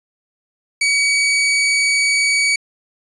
sawtooth tone, 2267 Hz, C#7, 38 cents sharp, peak -10 dBFS, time 0.81-2.56 s, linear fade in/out 5 ms, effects resampled to 22050 Hz

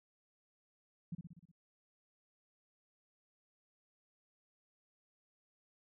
sine tone with echo, 170 Hz, F3, 46 cents flat, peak -38 dBFS, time 1.12-1.15 s, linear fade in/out 5 ms, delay 61 ms, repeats 6, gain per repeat -4 dB, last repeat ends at 1.516 s, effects none

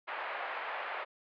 pink band-pass noise, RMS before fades -39 dBFS, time 0.07-1.05 s, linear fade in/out 20 ms, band 610 to 2400 Hz, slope 24 dB/octave, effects resampled to 11025 Hz

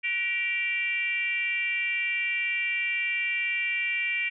sine tone with frequency modulation, 2342 Hz, D7, 5 cents flat, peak -25 dBFS, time 0.03-4.3 s, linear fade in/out 20 ms, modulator 429 Hz, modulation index 0.89, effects none

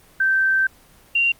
sine tone pair in turn, 1556 / 2765 Hz, G6 / F7, -13 / -18 cents, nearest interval minor seventh, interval 995 cents, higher second, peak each -15 dBFS, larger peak neither, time 0.2-0.67 / 1.15-1.32 s, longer first, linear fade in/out 5 ms, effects pink hiss -51 dBFS RMS until 1.39 s + Opus 24 kbps

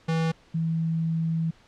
square / sine tone pair in turn, 162.6 / 163.17 Hz, E3 / E3, -23 / -17 cents, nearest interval unison, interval 6 cents, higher second, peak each -23 dBFS, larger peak neither, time 0.08-0.32 / 0.54-1.51 s, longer second, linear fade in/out 10 ms, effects pink hiss -57 dBFS RMS until 1.67 s + low-pass 5000 Hz 12 dB/octave

